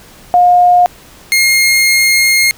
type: tone pair in turn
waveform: sine / sawtooth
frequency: 713 / 2137 Hz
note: F5 / C7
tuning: +36 / +36 cents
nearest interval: octave + perfect fifth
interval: 1900 cents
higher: second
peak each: -4 dBFS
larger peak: neither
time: 0.34-0.86 / 1.32-2.51 s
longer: second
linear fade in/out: 0 ms
effects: pink hiss -39 dBFS RMS until 2.57 s